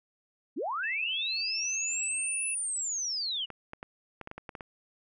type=linear two-way sweep; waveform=sine; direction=up then down; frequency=204.1 to 10070 to 2837 Hz; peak=-30 dBFS; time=0.56-3.46 s; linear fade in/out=20 ms; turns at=2.48 s
type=tone; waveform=sine; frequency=2637 Hz; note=E7; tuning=in tune; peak=-35 dBFS; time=0.83-2.55 s; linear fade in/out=10 ms
type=clicks; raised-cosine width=0.5 ms; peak=-25 dBFS; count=10; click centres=3.503 / 3.734 / 3.829 / 4.213 / 4.274 / 4.314 / 4.38 / 4.492 / 4.552 / 4.608 s
effects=none